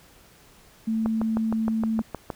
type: tone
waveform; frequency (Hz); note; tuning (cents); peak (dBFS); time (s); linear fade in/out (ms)
sine; 222.3; A3; +18; -22; 0.87-2.02; 10
type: click train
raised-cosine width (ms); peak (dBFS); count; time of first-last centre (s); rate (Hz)
1; -15; 9; 1.06-2.302; 6.44
effects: pink hiss -54 dBFS RMS until 2.35 s